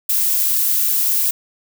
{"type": "noise", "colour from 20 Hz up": "violet", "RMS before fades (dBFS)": -17, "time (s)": [0.09, 1.31], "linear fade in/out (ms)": 5, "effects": []}